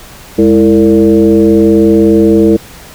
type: tone with frequency modulation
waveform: sine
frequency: 330 Hz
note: E4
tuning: 2 cents sharp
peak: -3 dBFS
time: 0.38-2.57 s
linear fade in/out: 10 ms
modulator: 123 Hz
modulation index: 1.2
effects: pink hiss -33 dBFS RMS until 2.94 s